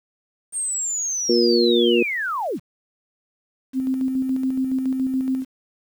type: linear sweep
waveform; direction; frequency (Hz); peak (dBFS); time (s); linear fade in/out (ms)
sine; down; 8770 to 105.8; -22; 0.52-2.6; 50
type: harmonic tone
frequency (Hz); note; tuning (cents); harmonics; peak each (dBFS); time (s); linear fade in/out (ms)
118.7; A#2; +32; 2 / 3 / 4; -21 / -17 / -20; 1.29-2.03; 5
type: tone with tremolo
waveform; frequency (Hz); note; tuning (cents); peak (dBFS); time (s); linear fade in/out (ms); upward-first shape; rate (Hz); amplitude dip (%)
sine; 261.6; C4; 0; -18; 3.73-5.45; 50; square; 7.1; 35
effects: 8-bit